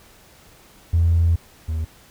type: tone pair in turn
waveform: triangle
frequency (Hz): 83.8 / 79.6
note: E2 / D#2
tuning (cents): +29 / +40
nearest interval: minor second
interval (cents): 89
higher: first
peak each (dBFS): -10 / -19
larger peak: first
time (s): 0.93-1.36 / 1.68-1.85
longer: first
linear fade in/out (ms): 10
effects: tanh soft clip ceiling -11 dBFS + pink hiss -50 dBFS RMS until 2.1 s